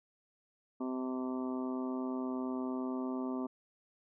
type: harmonic tone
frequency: 128.7 Hz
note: C3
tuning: 28 cents flat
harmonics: 2 / 3 / 4 / 5 / 6 / 7 / 8 / 9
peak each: -35 / -42 / -51 / -46 / -56 / -49 / -52 / -49 dBFS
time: 0.8-3.47 s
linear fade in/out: 10 ms
effects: none